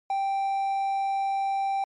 triangle tone, 784 Hz, G5, in tune, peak -22 dBFS, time 0.1-1.84 s, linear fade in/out 2 ms, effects MP3 48 kbps

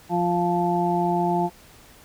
harmonic tone, 174.61 Hz, F3, in tune, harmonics 1 / 2 / 4 / 5, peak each -25 / -25 / -25 / -25 dBFS, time 0.09-1.5 s, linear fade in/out 50 ms, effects pink hiss -50 dBFS RMS until 2.04 s

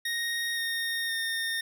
25% pulse tone with pitch steps, 1864.7 / 1846.5 / 1828.4 Hz, A#6 / A#6 / A#6, 0 / -17 / -34 cents, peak -25 dBFS, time 0.05-1.61 s, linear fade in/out 5 ms, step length 520 ms, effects none

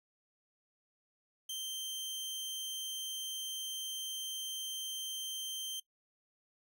sawtooth tone, 3136 Hz, G7, in tune, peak -35 dBFS, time 1.49-5.8 s, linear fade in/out 5 ms, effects noise-tail reverb RT60 0.1 s tail -20 dB re dry

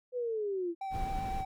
sine linear sweep, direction down, 506 to 329.7 Hz, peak -31 dBFS, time 0.12-0.75 s, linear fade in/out 50 ms
triangle tone with vibrato, 773 Hz, G5, 24 cents flat, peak -33 dBFS, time 0.81-1.45 s, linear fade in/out 5 ms, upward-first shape triangle, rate 7.7 Hz, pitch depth 21 cents each way
brown noise, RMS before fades -37 dBFS, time 0.9-1.45 s, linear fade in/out 50 ms
effects none

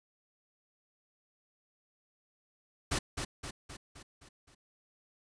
pink noise with echo, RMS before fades -31 dBFS, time 2.91-2.99 s, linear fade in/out 10 ms, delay 260 ms, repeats 6, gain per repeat -5 dB, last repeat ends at 4.55 s, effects resampled to 22050 Hz

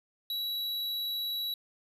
square tone, 3912 Hz, B7, 17 cents flat, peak -32 dBFS, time 0.3-1.54 s, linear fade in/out 2 ms, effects resampled to 32000 Hz

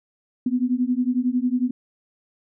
sine beating tone pair, 244.1 / 255.1 Hz, B3 / C4, -20 / -44 cents, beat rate 11 Hz, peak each -22 dBFS, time 0.46-1.71 s, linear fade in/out 5 ms, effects none

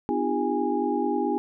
sine tone cluster, 251.9 / 301.2 / 345.1 / 403.7 / 823 Hz, B3 / D4 / F4 / G#4 / G#5, +34 / +44 / -21 / -49 / -16 cents, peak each -29 dBFS, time 0.09-1.38 s, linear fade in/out 0 ms, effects none

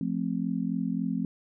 sine chord, F major, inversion none, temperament just, 174.61 / 218.3 / 261.9 Hz, F3 / A3 / C4, 0 / -13 / +2 cents, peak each -31 dBFS, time 0.01-1.25 s, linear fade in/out 2 ms, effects none

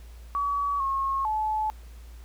sine tone with pitch steps, 1136 / 1086 / 863 Hz, C#6 / C#6 / A5, +42 / -36 / -34 cents, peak -24 dBFS, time 0.35-1.7 s, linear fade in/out 0 ms, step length 450 ms, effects added 58 Hz sine -42 dBFS peak until 2.24 s + pink hiss -57 dBFS RMS until 2.24 s

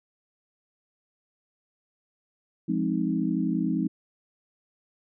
sine chord, F minor seventh, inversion none, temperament equal with one note detuned, 174.61 / 207.7 / 261.6 / 312.2 Hz, F3 / Ab3 / C4 / Eb4, 0 / 0 / 0 / +6 cents, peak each -29 dBFS, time 2.68-3.88 s, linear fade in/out 10 ms, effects none

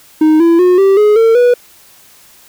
triangle tone with pitch steps, 311.1 / 335.4 / 361.5 / 389.7 / 420.1 / 452.9 / 488.2 Hz, D#4 / E4 / F#4 / G4 / G#4 / A#4 / B4, 0 / +30 / -40 / -10 / +20 / -50 / -20 cents, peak -3 dBFS, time 0.21-1.54 s, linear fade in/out 5 ms, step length 190 ms, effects white hiss -43 dBFS RMS until 2.48 s

